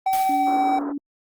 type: tone with tremolo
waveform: triangle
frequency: 765 Hz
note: G5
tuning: 42 cents flat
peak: -15 dBFS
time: 0.06-0.79 s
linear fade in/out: 5 ms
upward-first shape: triangle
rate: 15 Hz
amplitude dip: 25%
type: noise with exponential decay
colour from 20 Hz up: white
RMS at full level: -30 dBFS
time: 0.13-0.82 s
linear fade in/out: 0 ms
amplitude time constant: 150 ms
type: tone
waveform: sine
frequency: 285.6 Hz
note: D4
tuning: 48 cents flat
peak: -25 dBFS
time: 0.29-0.98 s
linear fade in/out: 5 ms
type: band-pass noise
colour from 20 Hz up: pink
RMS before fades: -33 dBFS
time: 0.46-0.93 s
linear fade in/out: 20 ms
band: 260 to 1400 Hz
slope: 48 dB/octave
effects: Opus 32 kbps